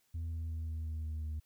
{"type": "tone with pitch steps", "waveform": "sine", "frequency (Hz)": [82.41, 81.51, 80.62, 79.74, 78.87, 78.01, 77.16], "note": ["E2", "E2", "E2", "D#2", "D#2", "D#2", "D#2"], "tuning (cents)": [0, -19, -38, 43, 24, 5, -14], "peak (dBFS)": -33, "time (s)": [0.14, 1.4], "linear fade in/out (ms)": 10, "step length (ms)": 180, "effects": ["tanh soft clip ceiling -35 dBFS", "white hiss -74 dBFS RMS until 1.45 s"]}